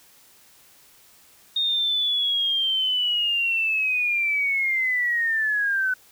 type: linear sweep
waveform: sine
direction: down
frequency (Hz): 3700 to 1496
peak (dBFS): -20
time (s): 1.56-5.94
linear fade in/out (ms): 5
effects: white hiss -54 dBFS RMS until 6.11 s